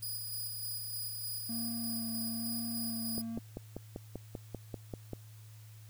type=tone with tremolo; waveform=5% pulse; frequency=4942 Hz; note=D#8; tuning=13 cents flat; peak=-30 dBFS; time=0.02-3.22 s; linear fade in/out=10 ms; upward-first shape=square; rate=3.3 Hz; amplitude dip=25%
type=tone with vibrato; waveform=triangle; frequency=228.3 Hz; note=A#3; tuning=36 cents flat; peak=-35 dBFS; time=1.49-3.39 s; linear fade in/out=5 ms; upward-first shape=sine; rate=1.1 Hz; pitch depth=19 cents each way
type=click train; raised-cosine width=2 ms; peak=-26 dBFS; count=11; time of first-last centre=3.18-5.133 s; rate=5.12 Hz
effects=added 108 Hz sine -50 dBFS peak until 5.89 s + white hiss -62 dBFS RMS until 5.89 s